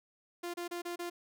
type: tone bursts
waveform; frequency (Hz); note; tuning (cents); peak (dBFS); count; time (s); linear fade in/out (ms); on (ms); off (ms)
sawtooth; 348; F4; -6; -33; 5; 0.43-1.1; 10; 110; 30
effects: none